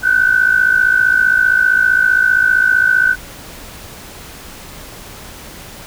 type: tone pair together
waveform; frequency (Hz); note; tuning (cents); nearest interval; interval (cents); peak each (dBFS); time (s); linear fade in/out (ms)
sine; 1479.7 / 1535; F#6 / G6; 0 / -37; minor second; 63; -12 / -12; 0.02-3.16; 50
effects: pink hiss -34 dBFS RMS until 5.86 s